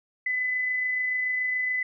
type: tone with amplitude modulation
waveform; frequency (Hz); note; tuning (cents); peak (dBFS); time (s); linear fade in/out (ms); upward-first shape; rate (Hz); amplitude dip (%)
sine; 2008; B6; +28; -23; 0.26-1.83; 5; sine; 27; 25
effects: none